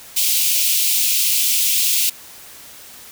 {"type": "high-pass noise", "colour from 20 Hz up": "white", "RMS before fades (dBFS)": -17, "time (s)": [0.16, 2.1], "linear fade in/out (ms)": 10, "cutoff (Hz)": 2400, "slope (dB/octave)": 48, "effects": ["white hiss -40 dBFS RMS until 3.11 s"]}